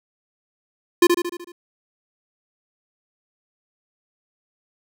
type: tone with echo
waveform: square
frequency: 349.2 Hz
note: F4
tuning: in tune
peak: -10 dBFS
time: 1.02-1.07 s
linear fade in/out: 5 ms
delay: 75 ms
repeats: 6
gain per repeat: -5 dB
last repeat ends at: 1.52 s
effects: none